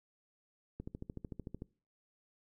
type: click train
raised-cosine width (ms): 3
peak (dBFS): -29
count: 12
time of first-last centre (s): 0.8-1.621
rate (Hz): 13.4
effects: noise-tail reverb RT60 0.4 s tail -23 dB re dry